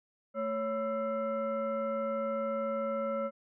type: tone with frequency modulation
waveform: sine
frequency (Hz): 554.4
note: C#5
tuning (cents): 0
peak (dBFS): -30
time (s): 0.34-3.31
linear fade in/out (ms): 50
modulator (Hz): 776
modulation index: 0.85
effects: none